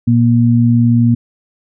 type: tone pair together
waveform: sine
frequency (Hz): 117.91 / 236.7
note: A#2 / A#3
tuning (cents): +20 / +27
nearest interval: octave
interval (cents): 1207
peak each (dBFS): -10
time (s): 0.07-1.15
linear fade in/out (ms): 10
effects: none